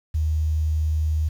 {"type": "tone with quantisation", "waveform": "sine", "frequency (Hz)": 77.78, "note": "D#2", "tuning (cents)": 0, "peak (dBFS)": -19, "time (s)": [0.14, 1.29], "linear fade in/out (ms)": 10, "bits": 8, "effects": []}